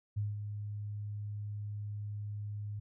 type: tone with ADSR envelope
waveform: sine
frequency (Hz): 103.83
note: G#2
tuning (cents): 0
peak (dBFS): -30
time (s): 0.16-2.8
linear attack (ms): 16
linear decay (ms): 180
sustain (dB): -7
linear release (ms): 11
effects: none